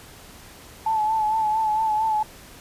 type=tone with vibrato; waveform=sine; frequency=869 Hz; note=A5; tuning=22 cents flat; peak=-19 dBFS; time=0.86-2.23 s; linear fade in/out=5 ms; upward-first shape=sine; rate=4.4 Hz; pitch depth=41 cents each way; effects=pink hiss -45 dBFS RMS until 2.6 s + resampled to 32000 Hz